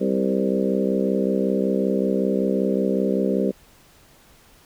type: harmonic tone with a mistuned harmonic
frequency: 65.3 Hz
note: C2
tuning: 3 cents flat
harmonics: 3 / 4 / 5 / 6 / 7 / 8 / 9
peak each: -23 / -26 / -30 / -25 / -28 / -27 / -32 dBFS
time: 0-3.52 s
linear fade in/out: 20 ms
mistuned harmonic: 7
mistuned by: +30 cents
effects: pink hiss -53 dBFS RMS until 4.65 s